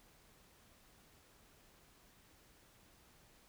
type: silence
effects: pink hiss -66 dBFS RMS until 3.48 s